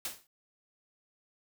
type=noise with exponential decay; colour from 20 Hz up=white; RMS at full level=-33 dBFS; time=0.05-0.27 s; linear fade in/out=2 ms; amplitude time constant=46 ms; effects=none